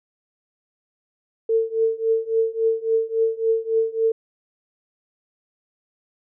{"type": "tone with tremolo", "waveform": "sine", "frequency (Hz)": 449.5, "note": "A4", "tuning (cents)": 37, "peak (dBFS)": -14, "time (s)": [1.49, 4.12], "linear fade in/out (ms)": 5, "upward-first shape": "triangle", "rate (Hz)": 3.6, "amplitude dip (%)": 95, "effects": []}